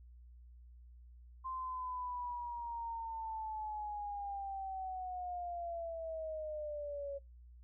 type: linear sweep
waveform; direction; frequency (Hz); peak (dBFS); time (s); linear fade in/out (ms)
sine; down; 1046.5 to 554.4; -39; 1.44-7.19; 20
effects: noise-tail reverb RT60 0.2 s tail -22 dB re dry + added 60 Hz sine -54 dBFS peak until 7.63 s